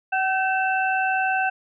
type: tone cluster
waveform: sine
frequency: 758 / 1539 / 2663 Hz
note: F#5 / G6 / E7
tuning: +42 / -32 / +17 cents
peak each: -22 / -24 / -28 dBFS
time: 0.12-1.5 s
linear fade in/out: 10 ms
effects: none